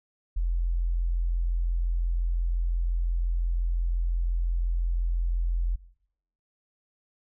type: tone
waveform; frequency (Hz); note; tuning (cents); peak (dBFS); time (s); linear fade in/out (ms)
sine; 42.87; F1; -31; -23; 0.36-5.76; 10
effects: noise-tail reverb RT60 0.7 s tail -19 dB re dry